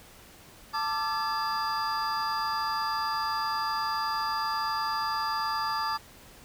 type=tone cluster; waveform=triangle; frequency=885 / 1177 / 1345 / 1721 / 4788 Hz; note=A5 / D6 / E6 / A6 / D8; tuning=+10 / +3 / +34 / -39 / +33 cents; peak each=-30 / -29 / -37 / -36 / -35 dBFS; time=0.73-5.98 s; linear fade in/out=20 ms; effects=pink hiss -52 dBFS RMS until 6.44 s